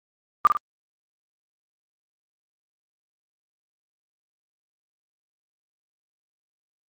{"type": "tone with echo", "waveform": "sine", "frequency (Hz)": 1194, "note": "D6", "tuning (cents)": 28, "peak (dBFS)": -10, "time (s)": [0.45, 0.47], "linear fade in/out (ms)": 0, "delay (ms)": 50, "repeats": 2, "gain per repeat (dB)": -6, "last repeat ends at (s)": 0.57, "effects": ["Opus 32 kbps"]}